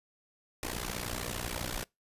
pink noise with amplitude modulation, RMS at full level -33 dBFS, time 0.63-1.84 s, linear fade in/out 0 ms, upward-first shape sine, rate 60.3 Hz, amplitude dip 85%, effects noise-tail reverb RT60 0.2 s tail -25 dB re dry + resampled to 32000 Hz

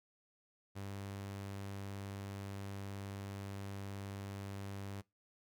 sawtooth tone, 99 Hz, G2, 18 cents sharp, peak -39 dBFS, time 0.75-5.02 s, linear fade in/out 20 ms, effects noise-tail reverb RT60 0.2 s tail -22 dB re dry

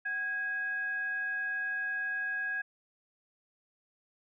sine tone with frequency modulation, 1647 Hz, G#6, 15 cents flat, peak -31 dBFS, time 0.05-2.62 s, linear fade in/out 10 ms, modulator 892 Hz, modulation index 0.26, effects none

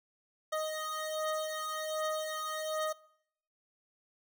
25% pulse beating tone pair, 622.3 / 623.6 Hz, D#5 / D#5, 0 / +4 cents, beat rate 1.3 Hz, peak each -34 / -32 dBFS, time 0.52-2.93 s, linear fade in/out 10 ms, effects noise-tail reverb RT60 0.7 s tail -22 dB re dry

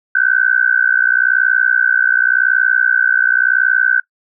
sine tone with amplitude modulation, 1526 Hz, G6, 47 cents flat, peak -6 dBFS, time 0.15-4 s, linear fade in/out 5 ms, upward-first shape sine, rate 60.9 Hz, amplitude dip 95%, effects noise-tail reverb RT60 0.1 s tail -22 dB re dry

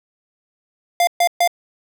square tone bursts, 698.5 Hz, F5, in tune, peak -13 dBFS, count 3, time 1-1.476 s, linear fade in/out 2 ms, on 72 ms, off 130 ms, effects none

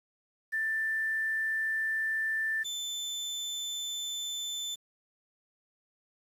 sine / 30% pulse tone pair in turn, 1773 / 3526 Hz, A6 / A7, +13 / +3 cents, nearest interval octave, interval 1190 cents, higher second, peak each -28 / -31 dBFS, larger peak first, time 0.52-2.64 / 2.64-4.76 s, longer neither, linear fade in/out 20 ms, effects resampled to 32000 Hz + 9-bit

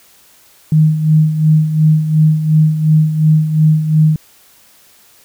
sine tone with tremolo, 155.56 Hz, D#3, in tune, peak -5 dBFS, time 0.72-4.16 s, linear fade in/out 2 ms, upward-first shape sine, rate 2.8 Hz, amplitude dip 65%, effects white hiss -47 dBFS RMS until 5.24 s

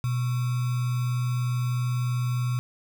sine tone with sample-and-hold, 123.47 Hz, B2, in tune, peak -23 dBFS, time 0.04-2.59 s, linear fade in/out 0 ms, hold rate 1225 Hz, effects none

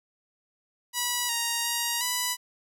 5% pulse tone with pitch steps, 975 / 936 / 943 / 989 Hz, B5 / A#5 / A#5 / B5, -23 / +7 / +20 / +2 cents, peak -14 dBFS, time 0.93-2.37 s, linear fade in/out 50 ms, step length 360 ms, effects none

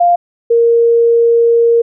sine tone pair in turn, 698.5 / 466.2 Hz, F5 / A#4, 0 / 0 cents, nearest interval perfect fifth, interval 700 cents, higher first, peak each -6 dBFS, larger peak neither, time 0-0.16 / 0.5-1.82 s, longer second, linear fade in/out 10 ms, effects none

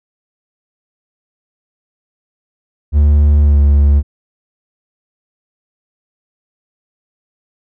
triangle tone with pitch glide, 73.42 to 71.54 Hz, D2 to D2, 0 to -45 cents, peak -4 dBFS, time 2.92-4.03 s, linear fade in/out 50 ms, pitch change -45 cents, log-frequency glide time 3.42-3.6 s, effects none

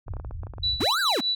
white low-pass noise, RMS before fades -35 dBFS, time 0.06-0.86 s, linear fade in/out 20 ms, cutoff 110 Hz, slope 48 dB/octave
clicks, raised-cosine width 1 ms, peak -27 dBFS, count 10, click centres 0.082 / 0.137 / 0.168 / 0.199 / 0.248 / 0.31 / 0.434 / 0.469 / 0.537 / 0.583 s
sine tone with tremolo, 3951 Hz, B7, in tune, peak -21 dBFS, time 0.63-1.35 s, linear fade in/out 5 ms, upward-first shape sine, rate 4.9 Hz, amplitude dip 70%
square linear two-way sweep, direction up then down, 174.61 to 1632 to 174.61 Hz, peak -24 dBFS, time 0.8-1.21 s, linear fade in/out 10 ms, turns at 1 s
effects none

